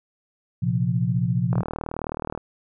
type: chord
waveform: sine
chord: Bb suspended second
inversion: none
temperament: just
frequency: 116.54 / 131.11 / 174.81 Hz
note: Bb2 / C3 / F3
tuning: 0 / +4 / +2 cents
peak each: -24 dBFS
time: 0.62-1.63 s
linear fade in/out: 10 ms
type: click train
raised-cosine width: 1 ms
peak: -15 dBFS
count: 34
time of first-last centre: 1.53-2.376 s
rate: 39 Hz
effects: none